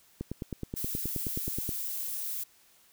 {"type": "click train", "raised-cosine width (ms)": 3, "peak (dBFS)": -21, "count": 15, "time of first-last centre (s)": [0.21, 1.691], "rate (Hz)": 9.45}
{"type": "noise", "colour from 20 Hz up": "violet", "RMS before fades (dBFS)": -35, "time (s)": [0.76, 2.44], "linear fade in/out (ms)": 10}
{"effects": ["white hiss -62 dBFS RMS until 2.92 s"]}